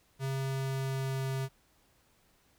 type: tone with pitch glide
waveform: square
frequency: 134.6 to 133.59 Hz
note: C3 to C3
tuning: +49 to +36 cents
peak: -32 dBFS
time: 0.19-1.49 s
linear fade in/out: 50 ms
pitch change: -13 cents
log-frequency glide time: 0.34-1.27 s
effects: pink hiss -68 dBFS RMS until 2.58 s